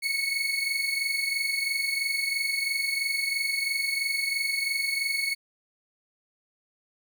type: tone pair together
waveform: 30% pulse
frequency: 2194 / 2217 Hz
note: C#7 / C#7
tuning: -18 / 0 cents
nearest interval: unison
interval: 18 cents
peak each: -26 dBFS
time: 0.02-5.35 s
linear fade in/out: 20 ms
effects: none